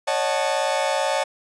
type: chord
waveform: 40% pulse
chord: D# half-diminished seventh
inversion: third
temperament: equal with one note detuned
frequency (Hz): 554.4 / 612.6 / 740 / 880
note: C#5 / D#5 / F#5 / A5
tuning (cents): 0 / -27 / 0 / 0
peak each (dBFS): -24 / -25 / -27 / -25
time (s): 0.07-1.24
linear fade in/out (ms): 10
effects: resampled to 22050 Hz